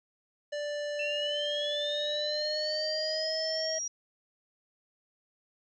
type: tone with pitch glide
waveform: square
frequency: 587.3 to 636.8 Hz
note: D5 to D#5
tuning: 0 to +40 cents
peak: -33 dBFS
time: 0.52-3.79 s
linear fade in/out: 10 ms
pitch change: +140 cents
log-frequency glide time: 1.91-3.4 s
type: linear sweep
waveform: sine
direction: up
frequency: 2663 to 5750 Hz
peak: -32 dBFS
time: 0.99-3.88 s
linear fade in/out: 5 ms
effects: resampled to 16000 Hz + 11-bit